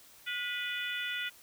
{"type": "harmonic tone with a mistuned harmonic", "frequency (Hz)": 493.9, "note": "B4", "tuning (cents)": 0, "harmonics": [3, 4, 5, 6, 7], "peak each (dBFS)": [-38, -39, -40, -41, -41], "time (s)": [0.26, 1.3], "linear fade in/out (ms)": 20, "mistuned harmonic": 3, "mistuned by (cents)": -44, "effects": ["white hiss -57 dBFS RMS until 1.42 s"]}